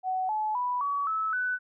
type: tone with pitch steps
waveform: sine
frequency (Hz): 748 / 859.2 / 987 / 1133.8 / 1302.3 / 1496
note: F#5 / A5 / B5 / C#6 / E6 / F#6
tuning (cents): +19 / -41 / -1 / +39 / -21 / +19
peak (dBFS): -26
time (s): 0.03-1.59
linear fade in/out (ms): 50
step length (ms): 260
effects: none